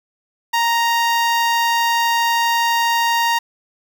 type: tone with notch filter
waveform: sawtooth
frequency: 932.3 Hz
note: A#5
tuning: in tune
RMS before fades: -17 dBFS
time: 0.53-3.39 s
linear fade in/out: 10 ms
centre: 9200 Hz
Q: 1.6
effects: 7-bit